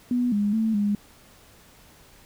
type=tone with pitch steps; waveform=sine; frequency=245.5 / 205.3 / 221.8 / 205.1 Hz; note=B3 / G#3 / A3 / G#3; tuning=-10 / -20 / +14 / -21 cents; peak=-20 dBFS; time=0.11-0.95 s; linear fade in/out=2 ms; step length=210 ms; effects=pink hiss -53 dBFS RMS until 2.25 s